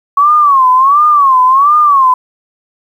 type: tone with vibrato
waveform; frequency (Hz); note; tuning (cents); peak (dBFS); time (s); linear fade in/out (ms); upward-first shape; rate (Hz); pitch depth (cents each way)
sine; 1108.7; C#6; 0; -4; 0.17-2.14; 5; sine; 1.4; 160
effects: 7-bit